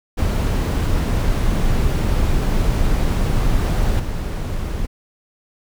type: noise with level steps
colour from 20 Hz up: brown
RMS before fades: -17 / -23 dBFS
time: 0.17-4.87 s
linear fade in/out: 20 ms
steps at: 3.99 s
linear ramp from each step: 10 ms
effects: none